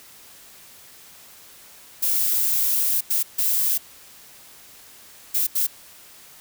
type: noise bursts at uneven times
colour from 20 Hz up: violet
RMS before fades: -21 dBFS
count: 5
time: 2.02-3.01 / 3.1-3.23 / 3.38-3.78 / 5.34-5.47 / 5.55-5.67 s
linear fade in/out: 10 ms
effects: white hiss -47 dBFS RMS until 6.4 s